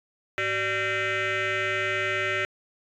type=tone with frequency modulation; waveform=sine; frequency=105.2 Hz; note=G#2; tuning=23 cents sharp; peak=-22 dBFS; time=0.38-2.45 s; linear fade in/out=0 ms; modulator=485 Hz; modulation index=5.1; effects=tanh soft clip ceiling -22 dBFS